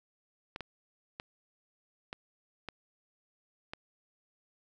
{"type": "clicks", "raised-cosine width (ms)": 0.3, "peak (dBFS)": -23, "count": 6, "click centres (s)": [0.561, 0.607, 1.199, 2.129, 2.687, 3.735], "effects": []}